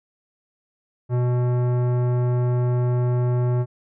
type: tone with tanh clipping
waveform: sine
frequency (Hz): 123.2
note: B2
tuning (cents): -4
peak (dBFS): -20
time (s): 1.09-3.66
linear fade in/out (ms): 50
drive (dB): 16
effects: none